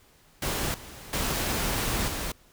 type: noise with level steps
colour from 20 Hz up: pink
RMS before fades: -29 / -44 / -28 / -32 dBFS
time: 0.42-2.32 s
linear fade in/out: 5 ms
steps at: 0.74 / 1.13 / 2.08 s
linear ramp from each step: 2 ms
effects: pink hiss -59 dBFS RMS until 2.52 s

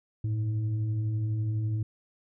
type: tone with frequency modulation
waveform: sine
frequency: 110 Hz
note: A2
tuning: in tune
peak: -26 dBFS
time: 0.24-1.83 s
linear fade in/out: 5 ms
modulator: 208 Hz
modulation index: 0.32
effects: none

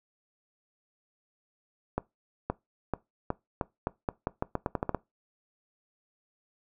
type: accelerating click train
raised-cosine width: 1 ms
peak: -14 dBFS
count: 15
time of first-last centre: 1.98-4.947 s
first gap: 520 ms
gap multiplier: 0.84
effects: noise-tail reverb RT60 0.2 s tail -21 dB re dry

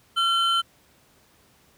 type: tone pair together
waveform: triangle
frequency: 1366 / 3067 Hz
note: F6 / G7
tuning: -39 / -38 cents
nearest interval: octave + major second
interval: 1401 cents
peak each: -20 / -21 dBFS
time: 0.16-0.62 s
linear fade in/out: 20 ms
effects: pink hiss -59 dBFS RMS until 1.77 s + high-pass 60 Hz 12 dB/octave

